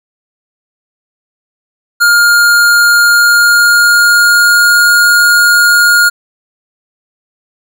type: tone with pitch glide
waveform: square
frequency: 1413 to 1424.5 Hz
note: F6 to F6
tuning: +20 to +34 cents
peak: -5 dBFS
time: 2-6.1 s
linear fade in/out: 20 ms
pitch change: +14 cents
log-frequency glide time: 3.04-4.86 s
effects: none